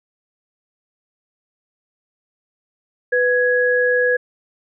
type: tone pair together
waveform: sine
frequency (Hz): 495.8 / 1667.7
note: B4 / G#6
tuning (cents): +7 / +7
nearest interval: octave + major sixth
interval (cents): 2100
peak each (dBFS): -16 / -17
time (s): 3.12-4.17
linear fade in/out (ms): 10
effects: none